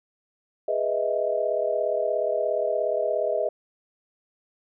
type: chord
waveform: sine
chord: E major seventh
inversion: first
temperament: equal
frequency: 415.3 / 493.9 / 622.3 / 659.3 Hz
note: G#4 / B4 / D#5 / E5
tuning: 0 / 0 / 0 / 0 cents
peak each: -30 / -29 / -25 / -29 dBFS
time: 0.68-3.49 s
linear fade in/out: 5 ms
effects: none